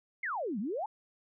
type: exponential two-way sweep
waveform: sine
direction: down then up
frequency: 2228 to 184.9 to 913 Hz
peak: -32 dBFS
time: 0.23-0.86 s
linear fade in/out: 5 ms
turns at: 0.59 s
effects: none